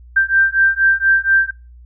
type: beating tone pair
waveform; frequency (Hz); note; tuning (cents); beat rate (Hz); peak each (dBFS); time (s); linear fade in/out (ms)
sine; 1572 / 1576.2; G6 / G6; +4 / +9; 4.2; -14; 0.16-1.51; 10
effects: noise-tail reverb RT60 0.3 s tail -24 dB re dry + added 60 Hz sine -38 dBFS peak until 1.85 s